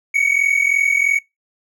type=tone pair together; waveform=triangle; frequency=2217 / 2260 Hz; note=C#7 / C#7; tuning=0 / +33 cents; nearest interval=unison; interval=33 cents; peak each=-15 dBFS; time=0.14-1.19 s; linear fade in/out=10 ms; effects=noise-tail reverb RT60 0.2 s tail -23 dB re dry